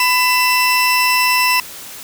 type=tone pair together; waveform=30% pulse; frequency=1000 / 2670 Hz; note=B5 / E7; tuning=+21 / +22 cents; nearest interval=octave + perfect fourth; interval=1701 cents; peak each=-12 dBFS; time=0-1.6 s; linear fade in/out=2 ms; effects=white hiss -33 dBFS RMS until 2.03 s